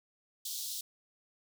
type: high-pass noise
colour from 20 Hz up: pink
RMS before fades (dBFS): -39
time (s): 0.45-0.81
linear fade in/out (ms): 5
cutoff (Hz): 3500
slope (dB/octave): 48
effects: none